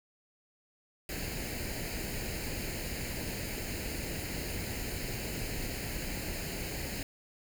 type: noise with comb filter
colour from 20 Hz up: pink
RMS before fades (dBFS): -37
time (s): 1.09-7.03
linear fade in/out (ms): 2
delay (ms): 0.43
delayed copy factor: +0.7
effects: none